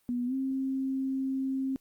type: tone with pitch glide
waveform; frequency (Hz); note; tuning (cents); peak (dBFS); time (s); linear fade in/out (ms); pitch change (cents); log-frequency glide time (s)
sine; 244.2 to 266.3; B3 to C4; -19 to +31; -28; 0.09-1.76; 0; +150; 0.26-0.34
effects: white hiss -70 dBFS RMS until 1.8 s + Opus 32 kbps